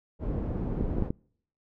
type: low-pass noise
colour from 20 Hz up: pink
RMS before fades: -31 dBFS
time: 0.19-1.11 s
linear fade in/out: 50 ms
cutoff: 430 Hz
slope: 12 dB/octave
type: clicks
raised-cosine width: 3 ms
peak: -15 dBFS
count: 4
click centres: 0.81 / 0.984 / 1.023 / 1.105 s
effects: noise-tail reverb RT60 0.6 s tail -26 dB re dry